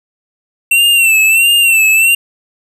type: tone with vibrato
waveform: square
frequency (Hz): 2703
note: E7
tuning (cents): +43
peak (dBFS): -7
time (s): 0.71-2.15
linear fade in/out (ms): 5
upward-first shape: sine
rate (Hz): 1.5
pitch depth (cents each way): 72
effects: none